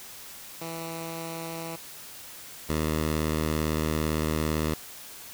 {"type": "tone pair in turn", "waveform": "10% pulse", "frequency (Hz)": [164.81, 77.78], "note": ["E3", "D#2"], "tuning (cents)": [0, 0], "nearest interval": "octave + minor second", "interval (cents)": 1300, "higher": "first", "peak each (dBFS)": [-26, -17], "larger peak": "second", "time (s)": [[0.61, 1.76], [2.69, 4.74]], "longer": "second", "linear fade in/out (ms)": 5, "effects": ["white hiss -44 dBFS RMS until 5.33 s"]}